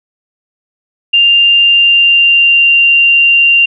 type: tone with pitch glide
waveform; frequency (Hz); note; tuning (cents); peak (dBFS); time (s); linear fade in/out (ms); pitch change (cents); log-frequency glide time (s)
sine; 2794 to 2776; F7 to F7; 0 to -11; -4; 1.13-3.66; 10; -11; 1.61-2.77
effects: none